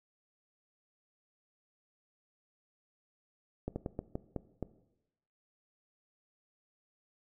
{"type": "slowing click train", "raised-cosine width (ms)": 2, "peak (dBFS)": -22, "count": 7, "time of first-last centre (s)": [3.68, 4.627], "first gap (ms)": 80, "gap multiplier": 1.27, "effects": ["noise-tail reverb RT60 0.9 s tail -17 dB re dry"]}